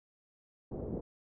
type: low-pass noise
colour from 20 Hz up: white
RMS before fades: -39 dBFS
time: 0.71-1.01 s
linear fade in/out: 10 ms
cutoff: 480 Hz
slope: 24 dB/octave
effects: none